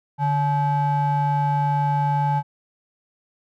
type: ring-modulated tone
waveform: triangle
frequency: 355.7 Hz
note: F4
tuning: 32 cents sharp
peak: -13 dBFS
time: 0.18-2.43 s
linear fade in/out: 50 ms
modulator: 502 Hz
effects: none